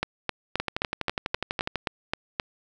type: two click trains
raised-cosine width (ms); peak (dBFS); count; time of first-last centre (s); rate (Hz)
0.3; -11 / -9; 15 / 10; 0.6-1.757 / 0.03-2.398; 12.1 / 3.8
effects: none